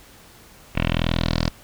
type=tone with low-pass filter sweep; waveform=10% pulse; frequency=41.23 Hz; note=E1; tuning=1 cent sharp; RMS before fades=-22 dBFS; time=0.75-1.5 s; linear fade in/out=10 ms; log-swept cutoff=2600 to 5000 Hz; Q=3.8; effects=pink hiss -48 dBFS RMS until 1.63 s